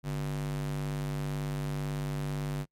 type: tone with high-pass filter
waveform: square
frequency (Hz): 49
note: G1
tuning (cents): 0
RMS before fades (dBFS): -33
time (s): 0.03-2.66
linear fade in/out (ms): 50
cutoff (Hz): 110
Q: 7.3
effects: noise-tail reverb RT60 0.1 s tail -26 dB re dry + MP3 64 kbps